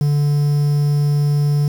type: tone with quantisation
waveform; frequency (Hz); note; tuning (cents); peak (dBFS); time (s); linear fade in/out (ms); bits
triangle; 145.5; D3; -16; -11; 0.01-1.68; 2; 6
effects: none